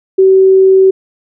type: tone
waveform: sine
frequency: 381.4 Hz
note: G4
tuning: 47 cents flat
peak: -3 dBFS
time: 0.18-0.91 s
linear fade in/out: 10 ms
effects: none